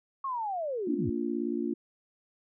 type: linear sweep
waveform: sine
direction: down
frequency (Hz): 1108.7 to 74.3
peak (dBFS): -30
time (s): 0.24-1.1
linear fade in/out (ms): 5
type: chord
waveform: sine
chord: Bb major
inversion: none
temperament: just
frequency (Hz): 233.1 / 291.4 / 349.6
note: Bb3 / D4 / F4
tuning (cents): 0 / -13 / +2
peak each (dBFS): -33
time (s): 0.87-1.74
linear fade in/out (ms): 5
effects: none